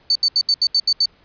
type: tone bursts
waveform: sine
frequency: 4524 Hz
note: C#8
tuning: 34 cents sharp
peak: -12 dBFS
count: 8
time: 0.1-1.057 s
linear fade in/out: 2 ms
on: 54 ms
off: 75 ms
effects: pink hiss -55 dBFS RMS until 1.24 s + resampled to 11025 Hz